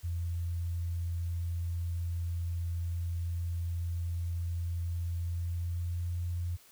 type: tone with pitch glide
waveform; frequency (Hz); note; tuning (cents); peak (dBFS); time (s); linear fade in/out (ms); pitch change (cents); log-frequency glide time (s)
sine; 85.5 to 87.04; F2 to F2; -36 to -5; -31; 0.03-6.57; 20; +31; 5.14-6.16
effects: white hiss -59 dBFS RMS until 6.71 s